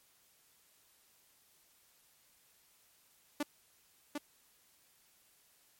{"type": "tone with echo", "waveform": "sawtooth", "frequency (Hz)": 292.5, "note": "D4", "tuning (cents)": -7, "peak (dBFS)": -28, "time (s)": [3.4, 3.43], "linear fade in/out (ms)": 5, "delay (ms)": 750, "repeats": 1, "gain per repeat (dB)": -4, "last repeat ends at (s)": 4.18, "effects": ["white hiss -68 dBFS RMS until 5.79 s", "MP3 64 kbps"]}